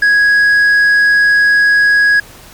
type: tone with tanh clipping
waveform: sine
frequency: 1661.2 Hz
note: G#6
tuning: in tune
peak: -7 dBFS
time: 0.02-2.2 s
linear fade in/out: 5 ms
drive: 4 dB
effects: pink hiss -37 dBFS RMS until 2.53 s + MP3 96 kbps